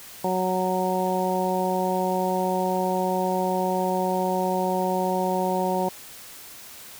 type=harmonic tone; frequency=185 Hz; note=F#3; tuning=in tune; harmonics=1 / 2 / 3 / 4 / 5; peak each=-28 / -28 / -28 / -28 / -28 dBFS; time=0.24-5.89 s; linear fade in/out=5 ms; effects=white hiss -43 dBFS RMS until 6.99 s